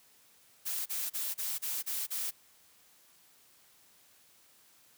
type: noise bursts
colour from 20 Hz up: blue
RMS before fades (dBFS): -35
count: 7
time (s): 0.65-2.312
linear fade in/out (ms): 20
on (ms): 210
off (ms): 32
effects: white hiss -63 dBFS RMS until 4.97 s + high-pass 60 Hz 12 dB/octave